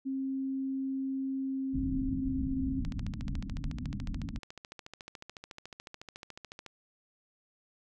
sine tone with pitch glide, 267.6 to 265.1 Hz, C4 to C4, +39 to +23 cents, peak -31 dBFS, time 0.05-2.82 s, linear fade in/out 20 ms, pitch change -16 cents, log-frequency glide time 1.4-2.3 s
pink low-pass noise, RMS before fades -36 dBFS, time 1.73-4.39 s, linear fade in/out 10 ms, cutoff 290 Hz, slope 96 dB/octave
click train, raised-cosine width 0.2 ms, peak -27 dBFS, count 54, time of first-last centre 2.85-6.663 s, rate 13.9 Hz
effects none

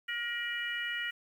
harmonic tone with a mistuned harmonic, 473.9 Hz, A#4, 28 cents sharp, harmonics 3 / 4 / 5 / 6, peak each -40 / -35 / -43 / -39 dBFS, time 0.08-1.11 s, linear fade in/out 10 ms, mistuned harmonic 6, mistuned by +47 cents, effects 10-bit

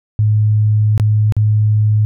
sine tone with dropouts, 106.7 Hz, G#2, 47 cents sharp, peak -9 dBFS, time 0.19-2.05 s, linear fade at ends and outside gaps 0 ms, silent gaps 0.978-0.998 / 1.323-1.366 s, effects none

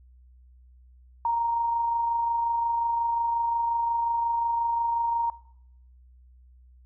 sine tone with amplitude modulation, 932.3 Hz, A#5, in tune, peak -21 dBFS, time 1.25-5.3 s, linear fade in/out 2 ms, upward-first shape sine, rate 25.6 Hz, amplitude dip 30%, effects noise-tail reverb RT60 0.7 s tail -19 dB re dry + added 62 Hz sine -51 dBFS peak until 6.85 s

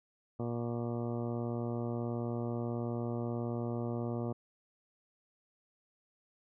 harmonic tone with a mistuned harmonic, 118.5 Hz, A#2, 29 cents sharp, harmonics 1 / 2 / 3 / 4 / 5 / 6 / 7 / 8 / 9 / 10, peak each -37 / -38 / -41 / -43 / -45 / -48 / -54 / -55 / -55 / -55 dBFS, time 0.39-4.33 s, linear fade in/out 10 ms, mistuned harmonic 9, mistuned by +55 cents, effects none

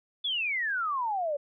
sine exponential sweep, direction down, 3510 to 556 Hz, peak -27 dBFS, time 0.24-1.37 s, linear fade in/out 10 ms, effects none

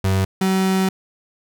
35% pulse tone pair in turn, 95.6 / 189.55 Hz, G2 / F#3, -43 / +42 cents, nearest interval octave, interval 1185 cents, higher second, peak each -14 dBFS, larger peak neither, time 0.04-0.25 / 0.41-0.89 s, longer second, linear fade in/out 5 ms, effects none

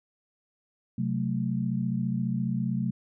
sine chord, F# diminished, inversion second, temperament equal, 130.81 / 185 / 220 Hz, C3 / F#3 / A3, 0 / 0 / 0 cents, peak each -30 dBFS, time 0.98-2.91 s, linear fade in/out 5 ms, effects none

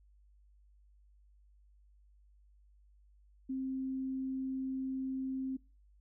sine tone, 263.7 Hz, C4, 14 cents sharp, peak -34 dBFS, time 3.49-5.57 s, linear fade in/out 10 ms, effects noise-tail reverb RT60 0.3 s tail -23 dB re dry + added 50 Hz sine -61 dBFS peak until 6 s

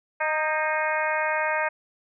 harmonic tone with a mistuned harmonic, 309 Hz, D#4, 12 cents flat, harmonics 2 / 3 / 4 / 5 / 6 / 7 / 8, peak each -28 / -28 / -33 / -29 / -32 / -32 / -35 dBFS, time 0.2-1.69 s, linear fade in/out 10 ms, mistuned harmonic 5, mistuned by +42 cents, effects none

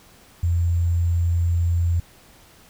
sine tone with sample-and-hold, 85.5 Hz, F2, 36 cents flat, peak -17 dBFS, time 0.43-2 s, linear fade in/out 5 ms, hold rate 7350 Hz, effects pink hiss -51 dBFS RMS until 2.69 s

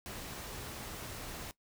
pink noise, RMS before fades -44 dBFS, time 0.06-1.51 s, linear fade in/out 0 ms, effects noise-tail reverb RT60 0.1 s tail -18 dB re dry

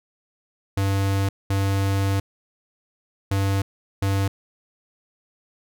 square tone bursts at uneven times, 98 Hz, G2, in tune, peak -20 dBFS, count 4, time 0.77-1.29 / 1.5-2.2 / 3.31-3.62 / 4.02-4.28 s, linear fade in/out 5 ms, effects none

